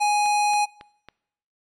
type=tone; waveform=square; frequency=830.6 Hz; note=G#5; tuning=in tune; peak=-19 dBFS; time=0-0.66 s; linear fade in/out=20 ms
type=click train; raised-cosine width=0.3 ms; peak=-25 dBFS; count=4; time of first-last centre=0.26-1.086 s; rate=3.63 Hz
effects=noise-tail reverb RT60 0.8 s tail -23 dB re dry + resampled to 24000 Hz